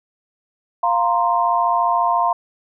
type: chord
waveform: sine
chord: F suspended fourth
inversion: none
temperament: equal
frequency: 698.5 / 932.3 / 1046.5 Hz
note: F5 / Bb5 / C6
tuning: 0 / 0 / 0 cents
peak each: -19 dBFS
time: 0.83-2.33 s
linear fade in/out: 5 ms
effects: none